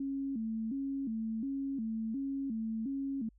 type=tone with vibrato; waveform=sine; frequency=246.9 Hz; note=B3; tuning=in tune; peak=-33 dBFS; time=0-3.29 s; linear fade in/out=5 ms; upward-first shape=square; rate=1.4 Hz; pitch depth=180 cents each way; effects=added 50 Hz sine -61 dBFS peak until 3.38 s